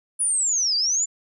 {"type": "linear two-way sweep", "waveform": "sine", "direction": "down then up", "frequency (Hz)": [10000, 4614, 7280], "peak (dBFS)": -19, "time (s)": [0.19, 1.06], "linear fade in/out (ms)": 20, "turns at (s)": 0.76, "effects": []}